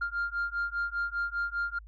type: beating tone pair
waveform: sine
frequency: 1396.9 / 1401.9 Hz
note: F6 / F6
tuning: 0 / +6 cents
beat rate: 5 Hz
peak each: -31 dBFS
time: 0.01-1.79 s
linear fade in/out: 10 ms
effects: tanh soft clip ceiling -25 dBFS + added 52 Hz sine -46 dBFS peak until 1.87 s